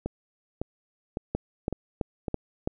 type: two click trains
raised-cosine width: 2 ms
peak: -16 / -13 dBFS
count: 5 / 5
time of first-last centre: 0.06-2.282 / 1.35-2.675 s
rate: 1.8 / 3.02 Hz
effects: none